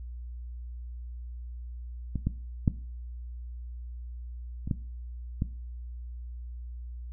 clicks, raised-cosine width 5 ms, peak -18 / -14 / -9 / -22 / -14 / -15 dBFS, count 6, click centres 2.157 / 2.27 / 2.678 / 4.675 / 4.712 / 5.421 s, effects noise-tail reverb RT60 0.4 s tail -17 dB re dry + added 60 Hz sine -37 dBFS peak until 7.12 s

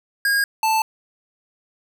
square tone pair in turn, 1629 / 881.1 Hz, G#6 / A5, -34 / +2 cents, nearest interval major seventh, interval 1064 cents, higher first, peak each -17 dBFS, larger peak neither, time 0.25-0.44 / 0.63-0.82 s, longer neither, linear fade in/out 2 ms, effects none

